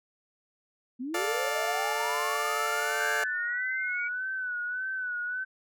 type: linear sweep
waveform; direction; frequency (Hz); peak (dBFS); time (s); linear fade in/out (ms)
sine; up; 235 to 2290; -32; 0.99-4.09; 20
type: chord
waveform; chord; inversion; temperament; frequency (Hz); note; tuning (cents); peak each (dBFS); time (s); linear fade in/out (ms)
15% pulse; D minor; second; just; 440.5 / 587.3 / 704.8; A4 / D5 / F5; +2 / 0 / +16; -27; 1.14-3.24; 5
type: tone with vibrato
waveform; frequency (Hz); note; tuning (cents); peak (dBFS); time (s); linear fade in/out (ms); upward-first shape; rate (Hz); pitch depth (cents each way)
sine; 1494; F#6; +16; -30; 2.99-5.45; 20; sine; 1.7; 57
effects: none